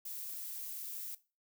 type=noise; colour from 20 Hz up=violet; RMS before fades=-43 dBFS; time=0.05-1.15 s; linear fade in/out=5 ms; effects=noise-tail reverb RT60 0.3 s tail -17 dB re dry